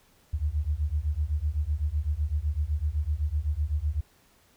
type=beating tone pair; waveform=sine; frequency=71.1 / 79 Hz; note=C#2 / D#2; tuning=+45 / +27 cents; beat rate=7.9 Hz; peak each=-28 / -28 dBFS; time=0.33-4.01 s; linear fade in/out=10 ms; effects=pink hiss -62 dBFS RMS until 4.56 s